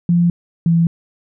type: tone pair in turn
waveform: sine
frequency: 172.8 / 167.4 Hz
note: F3 / E3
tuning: -18 / +27 cents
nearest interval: minor second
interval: 55 cents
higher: first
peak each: -10 dBFS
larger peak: neither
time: 0.09-0.3 / 0.66-0.87 s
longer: neither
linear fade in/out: 2 ms
effects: none